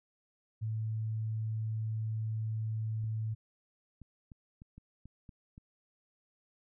sine tone, 110 Hz, A2, in tune, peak -32 dBFS, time 0.61-3.35 s, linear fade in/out 20 ms
clicks, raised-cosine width 5 ms, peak -38 dBFS, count 8, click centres 3.041 / 4.017 / 4.318 / 4.619 / 4.78 / 5.056 / 5.292 / 5.579 s
effects none

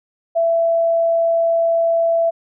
sine tone, 667 Hz, E5, 20 cents sharp, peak -13 dBFS, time 0.35-2.31 s, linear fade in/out 20 ms, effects none

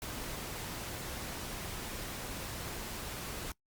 pink noise, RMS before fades -41 dBFS, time 0.02-3.52 s, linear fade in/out 2 ms, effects noise-tail reverb RT60 0.1 s tail -23 dB re dry + Opus 48 kbps

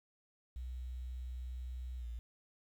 sine tone with pitch glide, 62.4 to 58.22 Hz, B1 to A#1, +19 to -2 cents, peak -40 dBFS, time 0.56-2.19 s, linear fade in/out 0 ms, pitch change -121 cents, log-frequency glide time 1.98-2.07 s, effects 11-bit

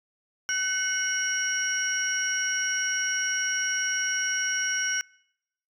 sine tone cluster, 1513 / 2179 / 2947 / 5640 Hz, F#6 / C#7 / F#7 / F8, +38 / -30 / -8 / +16 cents, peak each -27 / -33 / -34 / -28 dBFS, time 0.49-5.01 s, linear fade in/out 0 ms, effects noise-tail reverb RT60 0.8 s tail -26 dB re dry + tanh soft clip ceiling -17 dBFS

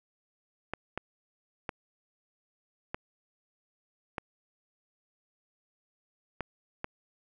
clicks, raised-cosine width 0.5 ms, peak -18 dBFS, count 7, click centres 0.736 / 0.976 / 1.692 / 2.945 / 4.182 / 6.407 / 6.844 s, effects none

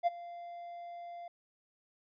triangle tone with ADSR envelope, 693 Hz, F5, 14 cents flat, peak -21 dBFS, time 0.03-1.28 s, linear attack 38 ms, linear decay 22 ms, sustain -20 dB, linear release 4 ms, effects tanh soft clip ceiling -17 dBFS + resampled to 11025 Hz

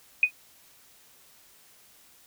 sine tone with exponential decay, 2489 Hz, D#7, in tune, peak -12 dBFS, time 0.23-0.31 s, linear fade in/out 2 ms, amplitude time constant 17 ms, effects white hiss -57 dBFS RMS until 2.26 s

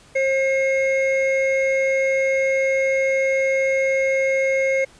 triangle tone pair together, 534.7 / 2152 Hz, C5 / C7, +37 / +48 cents, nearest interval 2 octaves, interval 2411 cents, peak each -16 / -21 dBFS, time 0.15-4.85 s, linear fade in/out 10 ms, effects pink hiss -50 dBFS RMS until 4.99 s + resampled to 22050 Hz

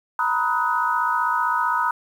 sine chord, B major seventh, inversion third, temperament equal with one note detuned, 932.3 / 987.8 / 1263.3 / 1480 Hz, A#5 / B5 / D#6 / F#6, 0 / 0 / +26 / 0 cents, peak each -25 / -24 / -23 / -26 dBFS, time 0.19-1.91 s, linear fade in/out 2 ms, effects 8-bit

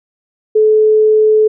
sine tone, 431.4 Hz, A4, 34 cents flat, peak -6 dBFS, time 0.55-1.48 s, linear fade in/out 10 ms, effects none

